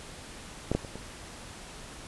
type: clicks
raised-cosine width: 2 ms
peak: -13 / -12 / -26 / -26 dBFS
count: 4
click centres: 0.716 / 0.75 / 0.848 / 0.956 s
effects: pink hiss -45 dBFS RMS until 2.07 s + resampled to 24000 Hz